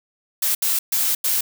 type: noise bursts at uneven times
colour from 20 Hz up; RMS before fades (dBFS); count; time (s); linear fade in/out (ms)
blue; -20; 4; 0.42-0.55 / 0.62-0.79 / 0.92-1.15 / 1.24-1.41; 5
effects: none